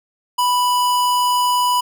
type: tone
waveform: square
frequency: 987.8 Hz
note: B5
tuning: in tune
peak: -15 dBFS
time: 0.38-1.81 s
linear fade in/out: 10 ms
effects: none